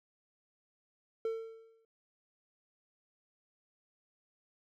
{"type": "tone with exponential decay", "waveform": "triangle", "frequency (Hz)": 450.3, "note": "A4", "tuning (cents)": 40, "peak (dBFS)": -28, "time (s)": [1.25, 1.85], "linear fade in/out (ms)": 2, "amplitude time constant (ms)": 130, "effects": []}